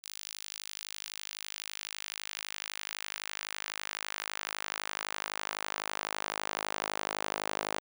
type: tone with high-pass filter sweep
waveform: sawtooth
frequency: 51.91 Hz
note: G#1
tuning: in tune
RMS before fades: -39 dBFS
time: 0.03-7.8 s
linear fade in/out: 20 ms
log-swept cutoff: 4400 to 600 Hz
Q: 0.93
effects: none